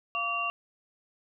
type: tone cluster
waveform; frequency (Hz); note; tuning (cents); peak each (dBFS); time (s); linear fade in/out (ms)
sine; 694 / 1151 / 2767; F5 / D6 / F7; -11 / -35 / -17; -37 / -31 / -31; 0.15-0.5; 0
effects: none